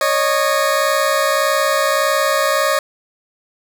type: tone pair together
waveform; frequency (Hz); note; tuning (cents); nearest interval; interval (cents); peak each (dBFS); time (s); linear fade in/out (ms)
20% pulse; 553.3 / 615; C#5 / D#5; -3 / -20; major second; 183; -12; 0.01-2.79; 2
effects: none